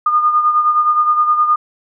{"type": "beating tone pair", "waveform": "sine", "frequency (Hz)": [1218, 1227.6], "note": ["D#6", "D#6"], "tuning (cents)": [-37, -24], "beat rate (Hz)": 9.6, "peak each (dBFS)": [-11, -19], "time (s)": [0.06, 1.56], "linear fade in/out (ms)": 5, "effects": []}